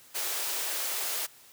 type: high-pass noise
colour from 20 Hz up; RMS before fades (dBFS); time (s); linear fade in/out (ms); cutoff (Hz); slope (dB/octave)
white; -32; 0.14-1.27; 20; 340; 48
effects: white hiss -55 dBFS RMS until 1.52 s + high-pass 80 Hz 12 dB/octave